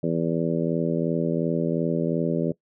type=harmonic tone; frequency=82.8 Hz; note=E2; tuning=8 cents sharp; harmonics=2 / 3 / 4 / 5 / 6 / 7; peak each=-26 / -28 / -29 / -30 / -31 / -31 dBFS; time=0.03-2.52 s; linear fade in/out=5 ms; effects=noise-tail reverb RT60 0.1 s tail -20 dB re dry